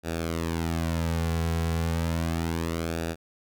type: tone with flanger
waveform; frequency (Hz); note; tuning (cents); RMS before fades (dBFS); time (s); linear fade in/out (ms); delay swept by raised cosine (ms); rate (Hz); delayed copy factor
sawtooth; 82.7; E2; +6; -28; 0.03-3.16; 50; 0.95 to 3.35; 0.33; -0.7
effects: none